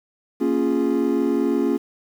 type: chord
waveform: triangle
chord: Bb minor seventh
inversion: none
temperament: equal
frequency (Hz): 233.1 / 277.2 / 349.2 / 415.3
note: Bb3 / Db4 / F4 / Ab4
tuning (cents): 0 / 0 / 0 / 0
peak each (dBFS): -22 / -19 / -21 / -23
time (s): 0.4-1.78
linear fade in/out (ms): 20
effects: tanh soft clip ceiling -8 dBFS + 8-bit